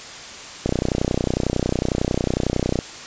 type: click train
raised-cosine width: 2 ms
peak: -6 dBFS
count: 67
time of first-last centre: 0.66-2.789 s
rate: 31 Hz
effects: white hiss -36 dBFS RMS until 3.06 s + resampled to 16000 Hz